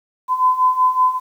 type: beating tone pair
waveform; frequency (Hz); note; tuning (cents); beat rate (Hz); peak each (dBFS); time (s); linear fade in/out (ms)
sine; 1013 / 1018.3; B5 / C6; +44 / -47; 5.3; -18 / -14; 0.28-1.2; 50
effects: 8-bit